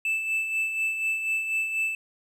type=tone with tremolo; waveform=triangle; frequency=2637 Hz; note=E7; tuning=in tune; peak=-21 dBFS; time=0.05-1.95 s; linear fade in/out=2 ms; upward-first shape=sine; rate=4.1 Hz; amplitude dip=50%; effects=none